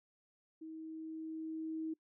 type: tone with level ramp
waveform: sine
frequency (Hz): 318.8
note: D#4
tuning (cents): +42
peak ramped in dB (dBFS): -45 to -36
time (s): 0.61-1.94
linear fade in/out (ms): 10
effects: noise-tail reverb RT60 0.1 s tail -23 dB re dry